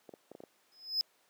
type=clicks; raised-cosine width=2 ms; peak=-29 dBFS; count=6; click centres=0.092 / 0.138 / 0.316 / 0.351 / 0.404 / 0.437 s
type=tone with exponential growth; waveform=triangle; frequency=5100 Hz; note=D#8; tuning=42 cents sharp; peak=-24 dBFS; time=0.72-1.01 s; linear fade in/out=0 ms; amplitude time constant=62 ms
effects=pink hiss -69 dBFS RMS until 1.29 s + high-pass 400 Hz 12 dB/octave